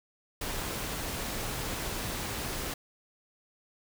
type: noise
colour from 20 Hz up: pink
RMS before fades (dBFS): -35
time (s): 0.41-2.74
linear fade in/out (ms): 5
effects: none